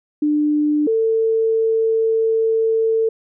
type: tone pair in turn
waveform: sine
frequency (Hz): 298.6 / 447.5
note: D4 / A4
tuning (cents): +29 / +29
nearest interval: perfect fifth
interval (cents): 700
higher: second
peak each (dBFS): -14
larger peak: neither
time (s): 0.22-0.87 / 0.87-3.09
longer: second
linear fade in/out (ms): 5
effects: none